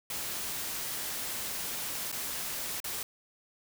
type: noise with dropouts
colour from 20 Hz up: white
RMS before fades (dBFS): -36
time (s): 0.1-3.03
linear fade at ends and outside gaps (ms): 2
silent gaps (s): 2.117-2.125 / 2.802-2.842
effects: none